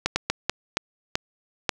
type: slowing click train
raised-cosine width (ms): 0.2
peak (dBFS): -4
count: 7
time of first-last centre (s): 0.06-1.692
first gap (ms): 100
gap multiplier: 1.4
effects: none